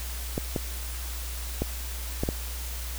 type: clicks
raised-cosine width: 2 ms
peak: -13 dBFS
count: 5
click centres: 0.379 / 0.562 / 1.62 / 2.235 / 2.289 s
effects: added 60 Hz sine -33 dBFS peak until 2.98 s + white hiss -39 dBFS RMS until 2.98 s